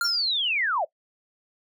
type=tone with exponential decay; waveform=square; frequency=1396.9 Hz; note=F6; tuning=in tune; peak=-21 dBFS; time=0.01-0.23 s; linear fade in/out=2 ms; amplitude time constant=47 ms
type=linear sweep; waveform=sine; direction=down; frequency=5588 to 540 Hz; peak=-22 dBFS; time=0.04-0.85 s; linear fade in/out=10 ms
effects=noise-tail reverb RT60 0.1 s tail -20 dB re dry